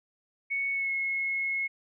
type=tone with pitch glide; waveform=sine; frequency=2217 to 2174 Hz; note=C#7 to C#7; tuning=0 to -34 cents; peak=-27 dBFS; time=0.5-1.68 s; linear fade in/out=20 ms; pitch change=-34 cents; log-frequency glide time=0.72-0.92 s; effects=none